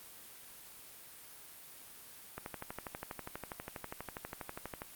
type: click train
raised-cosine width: 0.5 ms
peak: -25 dBFS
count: 31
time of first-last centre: 2.38-4.819 s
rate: 12.3 Hz
effects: white hiss -53 dBFS RMS until 4.95 s + Opus 32 kbps